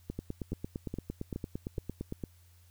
two click trains, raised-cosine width 3 ms, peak -23 / -23 dBFS, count 19 / 5, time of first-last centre 0.19-2.238 / 0.1-1.781 s, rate 8.79 / 2.38 Hz, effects added 87 Hz sine -58 dBFS peak until 2.7 s + white hiss -67 dBFS RMS until 2.7 s

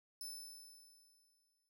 20% pulse tone with exponential decay, 5274 Hz, E8, in tune, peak -38 dBFS, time 0.21-1.69 s, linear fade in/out 1 ms, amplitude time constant 320 ms, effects none

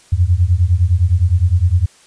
sine beating tone pair, 83.8 / 93.6 Hz, E2 / F#2, +29 / +20 cents, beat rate 9.8 Hz, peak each -13 dBFS, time 0.12-1.86 s, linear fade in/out 10 ms, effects white hiss -48 dBFS RMS until 2.06 s + resampled to 22050 Hz

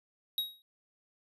square tone with exponential decay, 3800 Hz, A#7, 33 cents sharp, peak -27 dBFS, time 0.38-0.62 s, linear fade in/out 1 ms, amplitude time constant 51 ms, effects resampled to 32000 Hz

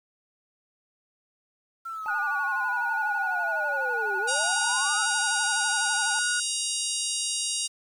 sine linear two-way sweep, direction down then up, 1361 to 374.5 to 1361 Hz, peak -32 dBFS, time 1.85-5.06 s, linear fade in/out 10 ms, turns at 4.18 s
triangle tone with vibrato, 840 Hz, G#5, 19 cents sharp, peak -30 dBFS, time 2.06-6.19 s, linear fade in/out 0 ms, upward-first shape sine, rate 12 Hz, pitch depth 100 cents each way
sine tone, 1454 Hz, F#6, 31 cents flat, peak -26 dBFS, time 2.08-6.4 s, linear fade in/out 5 ms
harmonic tone, 945 Hz, A#5, 23 cents sharp, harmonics 3 / 4 / 5 / 6 / 7 / 8 / 9 / 10, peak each -35 / -35 / -35 / -35 / -35 / -35 / -35 / -35 dBFS, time 4.27-7.68 s, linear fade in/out 20 ms
effects 9-bit

